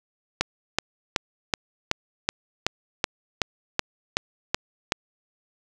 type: click train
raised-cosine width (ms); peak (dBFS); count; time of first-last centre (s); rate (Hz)
0.2; -3; 13; 0.41-4.921; 2.66
effects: none